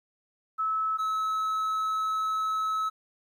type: tone pair in turn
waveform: sine / triangle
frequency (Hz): 1300 / 1293.7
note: E6 / E6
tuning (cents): -24 / -33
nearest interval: unison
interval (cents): 9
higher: first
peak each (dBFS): -25 / -24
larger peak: second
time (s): 0.58-0.98 / 0.98-2.9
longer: second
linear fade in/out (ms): 20
effects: 11-bit